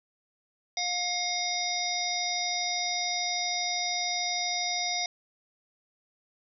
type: harmonic tone with a mistuned harmonic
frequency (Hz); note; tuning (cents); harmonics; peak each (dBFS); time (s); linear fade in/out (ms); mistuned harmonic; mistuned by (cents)
712; F5; +33; 1 / 3 / 5 / 7 / 8; -34 / -34 / -34 / -34 / -34; 0.77-5.06; 2; 5; +67
effects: none